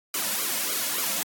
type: noise with flanger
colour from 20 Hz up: white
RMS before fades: -27 dBFS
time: 0.14-1.23 s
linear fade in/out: 2 ms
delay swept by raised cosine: 1.1 to 2.6 ms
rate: 3.5 Hz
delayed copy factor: -0.8
effects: high-pass 200 Hz 12 dB/octave + AAC 64 kbps